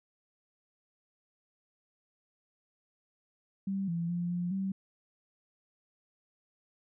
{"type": "tone with pitch steps", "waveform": "sine", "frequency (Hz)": [194.7, 169, 174.1, 175.9, 192.6], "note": ["G3", "E3", "F3", "F3", "G3"], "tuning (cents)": [-12, 43, -5, 13, -30], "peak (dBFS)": -30, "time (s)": [3.67, 4.72], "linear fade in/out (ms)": 5, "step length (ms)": 210, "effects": []}